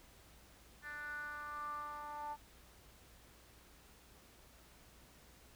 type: tone with band-pass filter sweep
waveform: 10% pulse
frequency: 295.4 Hz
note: D4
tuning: 10 cents sharp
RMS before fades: -45 dBFS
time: 0.82-2.37 s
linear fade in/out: 50 ms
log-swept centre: 1700 to 890 Hz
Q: 7.7
effects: added 60 Hz sine -66 dBFS peak until 5.55 s + pink hiss -63 dBFS RMS until 5.55 s